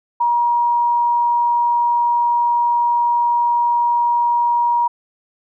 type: tone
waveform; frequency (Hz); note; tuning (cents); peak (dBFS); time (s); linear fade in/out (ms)
sine; 952; A#5; +36; -13; 0.2-4.88; 10
effects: none